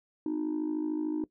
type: tone with amplitude modulation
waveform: sine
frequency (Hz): 308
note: D#4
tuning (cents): -17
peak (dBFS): -23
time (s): 0.26-1.24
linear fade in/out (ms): 2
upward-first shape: sine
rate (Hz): 53.5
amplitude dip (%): 85
effects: noise-tail reverb RT60 0.1 s tail -20 dB re dry + tanh soft clip ceiling -25 dBFS